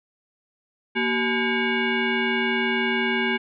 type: tone with frequency modulation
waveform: sine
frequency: 1000 Hz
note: B5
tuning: 21 cents sharp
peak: -20 dBFS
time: 0.95-3.38 s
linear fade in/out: 20 ms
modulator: 618 Hz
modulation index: 2.7
effects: none